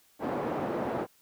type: band-pass noise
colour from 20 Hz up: pink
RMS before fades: -32 dBFS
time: 0.19-1.07 s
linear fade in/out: 50 ms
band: 280 to 790 Hz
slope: 12 dB/octave
effects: white hiss -64 dBFS RMS until 1.21 s